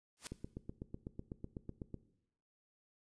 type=noise with exponential growth; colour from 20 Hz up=white; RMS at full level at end=-40 dBFS; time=0.17-0.27 s; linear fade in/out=0 ms; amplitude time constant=21 ms
type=click train; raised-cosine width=3 ms; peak=-30 dBFS; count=14; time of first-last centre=0.32-1.943 s; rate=8.01 Hz
effects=noise-tail reverb RT60 0.8 s tail -17 dB re dry + resampled to 22050 Hz